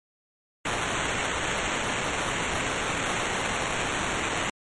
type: noise with sample-and-hold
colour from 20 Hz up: violet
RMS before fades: -28 dBFS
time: 0.65-4.5 s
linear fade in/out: 5 ms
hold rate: 4900 Hz
effects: MP3 48 kbps